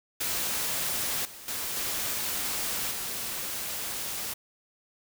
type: noise with level steps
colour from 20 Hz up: white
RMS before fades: -30 / -45 / -33 / -31 / -34 dBFS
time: 0.2-4.34 s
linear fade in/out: 10 ms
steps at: 1.25 / 1.48 / 1.76 / 2.91 s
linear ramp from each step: 2 ms
effects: none